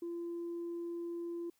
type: tone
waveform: sine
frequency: 341.8 Hz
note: F4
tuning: 37 cents flat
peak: -36 dBFS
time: 0.02-1.5 s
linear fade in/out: 5 ms
effects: tanh soft clip ceiling -35 dBFS + white hiss -75 dBFS RMS until 1.59 s